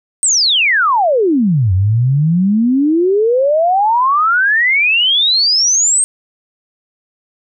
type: exponential two-way sweep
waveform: sine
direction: down then up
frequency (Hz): 8570 to 89.8 to 8570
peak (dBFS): -9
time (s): 0.23-6.04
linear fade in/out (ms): 0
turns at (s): 1.73
effects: none